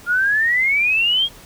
sine exponential sweep, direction up, 1396.9 to 3299 Hz, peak -14 dBFS, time 0.06-1.29 s, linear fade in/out 50 ms, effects pink hiss -43 dBFS RMS until 1.45 s

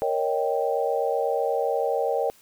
sine chord, Eb dominant seventh, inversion second, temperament equal, 466.2 / 554.4 / 622.3 / 784 Hz, Bb4 / Db5 / Eb5 / G5, 0 / 0 / 0 / 0 cents, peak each -26 / -27 / -29 / -28 dBFS, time 0.02-2.3 s, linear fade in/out 0 ms, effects white hiss -56 dBFS RMS until 2.41 s

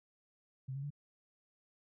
sine tone with pitch steps, 131.8 / 138.03 / 144.56 Hz, C3 / C#3 / D3, +13 / -7 / -27 cents, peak -38 dBFS, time 0.68-0.905 s, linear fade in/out 10 ms, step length 75 ms, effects none

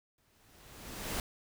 pink noise with exponential growth, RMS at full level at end -34 dBFS, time 0.18-1.2 s, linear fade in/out 1 ms, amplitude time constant 220 ms, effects none

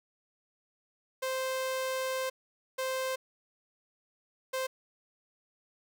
sawtooth tone bursts at uneven times, 522 Hz, C5, 4 cents flat, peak -27 dBFS, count 3, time 1.22-2.3 / 2.78-3.16 / 4.53-4.67 s, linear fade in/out 10 ms, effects none

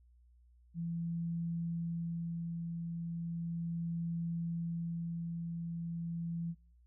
sine tone with tremolo, 168.1 Hz, E3, 34 cents sharp, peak -34 dBFS, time 0.74-6.55 s, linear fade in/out 50 ms, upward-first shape sine, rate 0.36 Hz, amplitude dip 30%, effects noise-tail reverb RT60 0.5 s tail -25 dB re dry + added 60 Hz sine -61 dBFS peak until 6.86 s

